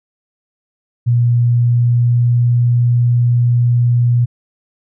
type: tone with pitch glide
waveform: sine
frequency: 119.9 to 120.73 Hz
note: A#2 to B2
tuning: +49 to -39 cents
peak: -9 dBFS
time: 1.06-4.26 s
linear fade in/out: 20 ms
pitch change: +12 cents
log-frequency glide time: 1.33-2.63 s
effects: none